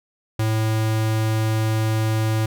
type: tone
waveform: square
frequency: 110 Hz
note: A2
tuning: in tune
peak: -19 dBFS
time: 0.39-2.46 s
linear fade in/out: 5 ms
effects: none